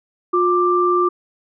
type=tone pair together; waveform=sine; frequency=356.6 / 1180 Hz; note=F4 / D6; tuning=+36 / +8 cents; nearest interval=octave + major sixth; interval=2072 cents; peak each=-16 dBFS; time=0.33-1.09 s; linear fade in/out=10 ms; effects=none